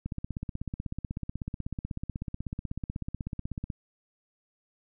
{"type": "click train", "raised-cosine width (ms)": 5, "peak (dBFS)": -21, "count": 60, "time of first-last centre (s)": [0.06, 3.702], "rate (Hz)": 16.2, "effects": []}